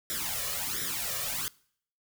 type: noise with flanger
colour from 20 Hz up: white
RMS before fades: -33 dBFS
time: 0.1-1.48 s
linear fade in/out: 0 ms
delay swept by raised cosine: 0.54 to 1.74 ms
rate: 1.4 Hz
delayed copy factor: +0.85
effects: noise-tail reverb RT60 0.6 s tail -23 dB re dry